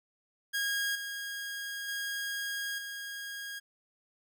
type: tone with level steps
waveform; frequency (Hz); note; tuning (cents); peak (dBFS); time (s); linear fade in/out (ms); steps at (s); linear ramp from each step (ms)
sawtooth; 1634; G#6; -29; -26 / -33 / -30 / -35; 0.53-3.6; 20; 0.95 / 1.88 / 2.78; 5
effects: none